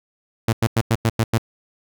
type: tone bursts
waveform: sawtooth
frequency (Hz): 113.8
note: A#2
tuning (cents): -41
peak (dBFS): -11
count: 7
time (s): 0.48-1.381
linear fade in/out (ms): 5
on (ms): 49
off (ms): 93
effects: none